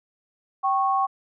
sine tone pair together, 777.8 / 1100 Hz, G5 / C#6, -14 / -14 cents, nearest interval tritone, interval 600 cents, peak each -22 dBFS, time 0.63-1.07 s, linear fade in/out 20 ms, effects none

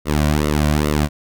sawtooth tone with flanger, 74.9 Hz, D2, 35 cents sharp, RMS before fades -17 dBFS, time 0.05-1.09 s, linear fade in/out 50 ms, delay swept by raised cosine 1.2 to 2.4 ms, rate 2.4 Hz, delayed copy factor -0.95, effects none

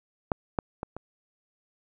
clicks, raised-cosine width 1 ms, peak -10 / -11 / -18 / -23 dBFS, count 4, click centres 0.318 / 0.588 / 0.831 / 0.966 s, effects none

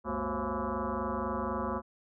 sine tone with frequency modulation, 392 Hz, G4, in tune, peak -30 dBFS, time 0.04-1.82 s, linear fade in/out 50 ms, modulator 152 Hz, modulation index 5.7, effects none

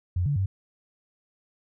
sine tone with pitch steps, 89.2 / 143.5 / 96.4 Hz, F2 / D3 / G2, +37 / -40 / -28 cents, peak -22 dBFS, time 0.16-0.46 s, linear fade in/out 5 ms, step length 100 ms, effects none

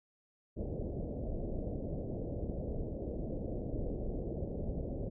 pink low-pass noise, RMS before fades -38 dBFS, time 0.56-5.1 s, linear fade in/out 20 ms, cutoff 620 Hz, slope 48 dB/octave, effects none

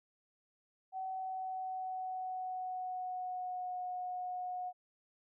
sine tone with pitch glide, 757 to 727.8 Hz, F#5 to F#5, +39 to -29 cents, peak -37 dBFS, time 0.92-4.73 s, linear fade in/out 50 ms, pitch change -68 cents, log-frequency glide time 1.05-3.8 s, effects none

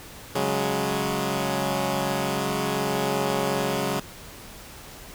10% pulse chord, C# suspended fourth, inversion none, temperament equal, 138.59 / 185 / 207.7 Hz, C#3 / F#3 / G#3, 0 / 0 / 0 cents, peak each -20 dBFS, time 0.35-4 s, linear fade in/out 5 ms, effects pink hiss -43 dBFS RMS until 5.14 s

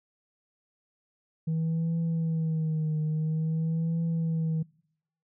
sine tone with vibrato, 160 Hz, D#3, 49 cents sharp, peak -23 dBFS, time 1.47-4.63 s, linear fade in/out 10 ms, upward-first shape triangle, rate 0.49 Hz, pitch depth 68 cents each way, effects noise-tail reverb RT60 0.7 s tail -25 dB re dry + tanh soft clip ceiling -24 dBFS

